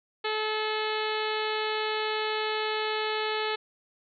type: harmonic tone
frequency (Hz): 431.8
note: A4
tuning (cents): -33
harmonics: 1 / 2 / 3 / 4 / 5 / 6 / 7 / 8 / 9 / 10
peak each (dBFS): -31 / -34 / -36 / -37 / -38 / -39 / -39 / -40 / -41 / -41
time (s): 0.24-3.56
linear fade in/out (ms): 10
effects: none